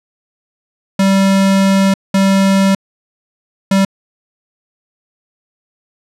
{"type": "tone bursts at uneven times", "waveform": "square", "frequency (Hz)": 194.3, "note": "G3", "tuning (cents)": -15, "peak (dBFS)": -9, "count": 3, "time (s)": [[0.99, 1.94], [2.14, 2.75], [3.71, 3.85]], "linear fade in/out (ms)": 5, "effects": ["low-pass 10000 Hz 12 dB/octave"]}